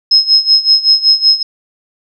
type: tone with tremolo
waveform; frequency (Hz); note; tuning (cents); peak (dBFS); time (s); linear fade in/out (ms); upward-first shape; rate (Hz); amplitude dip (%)
sine; 5150; E8; -41; -3; 0.11-1.43; 5; sine; 5.3; 85
effects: none